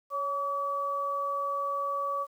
sine tone pair together, 557 / 1143.3 Hz, C#5 / D6, +8 / -47 cents, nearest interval octave, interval 1245 cents, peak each -35 / -29 dBFS, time 0.1-2.27 s, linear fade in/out 50 ms, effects 10-bit

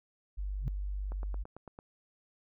sine tone, 49 Hz, G1, in tune, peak -33 dBFS, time 0.37-1.44 s, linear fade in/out 20 ms
sine tone with exponential growth, 130.81 Hz, C3, in tune, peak -27 dBFS, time 0.6-0.68 s, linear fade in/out 0 ms, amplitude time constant 17 ms
click train, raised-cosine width 1 ms, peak -32 dBFS, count 7, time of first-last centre 1.12-1.789 s, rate 8.97 Hz
effects none

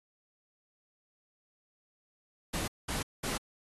pink noise bursts, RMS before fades -35 dBFS, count 3, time 2.53-3.38 s, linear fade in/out 10 ms, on 150 ms, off 200 ms, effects AAC 32 kbps

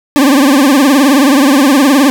40% pulse tone with vibrato, 276.3 Hz, C#4, 6 cents flat, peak -4 dBFS, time 0.16-2.1 s, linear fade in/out 0 ms, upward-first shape triangle, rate 19 Hz, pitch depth 170 cents each way, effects none

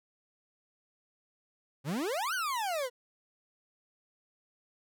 40% pulse exponential two-way sweep, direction up then down, 125.6 to 1576 to 473.5 Hz, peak -30 dBFS, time 1.84-2.9 s, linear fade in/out 50 ms, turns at 2.34 s, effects none

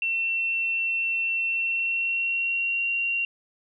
sine tone with pitch glide, 2702 to 2756 Hz, E7 to F7, +42 to -24 cents, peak -23 dBFS, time 0.02-3.25 s, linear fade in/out 2 ms, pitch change +34 cents, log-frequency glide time 1.48-2.86 s, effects none

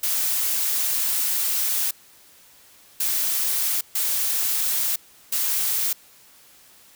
blue noise bursts at uneven times, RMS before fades -23 dBFS, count 4, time 0.03-1.91 / 3-3.81 / 3.95-4.96 / 5.32-5.93 s, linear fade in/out 5 ms, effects white hiss -52 dBFS RMS until 6.95 s

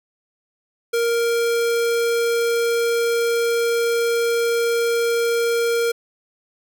square tone, 466.9 Hz, A#4, 3 cents sharp, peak -18 dBFS, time 0.93-5.92 s, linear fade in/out 10 ms, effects none

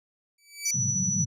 15% pulse tone with exponential growth, 2300 Hz, D7, 37 cents flat, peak -19 dBFS, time 0.38-0.71 s, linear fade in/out 5 ms, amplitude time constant 70 ms
sine tone with tremolo, 5920 Hz, F#8, in tune, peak -24 dBFS, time 0.65-1.25 s, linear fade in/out 10 ms, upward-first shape sine, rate 13 Hz, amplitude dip 30%
white band-pass noise, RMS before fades -30 dBFS, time 0.74-1.26 s, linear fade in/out 10 ms, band 100 to 200 Hz, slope 96 dB/octave
effects none

